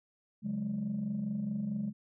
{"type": "tone cluster", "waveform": "sine", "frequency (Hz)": [140.1, 184, 208.6], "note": ["C#3", "F#3", "G#3"], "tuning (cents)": [19, -9, 8], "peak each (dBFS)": [-40, -38, -32], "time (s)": [0.42, 1.93], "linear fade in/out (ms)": 50, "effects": ["tanh soft clip ceiling -27 dBFS"]}